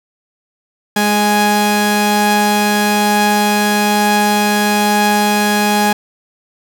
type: tone pair together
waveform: sawtooth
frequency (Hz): 208 / 830.9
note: G#3 / G#5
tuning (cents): +3 / +1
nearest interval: 2 octaves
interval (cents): 2398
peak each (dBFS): -10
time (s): 0.96-5.93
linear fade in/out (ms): 5
effects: none